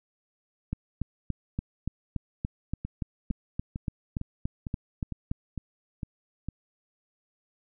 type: two click trains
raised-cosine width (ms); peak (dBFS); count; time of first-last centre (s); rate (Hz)
5; -17 / -21; 17 / 9; 0.73-5.315 / 2.85-6.486; 3.49 / 2.2
effects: none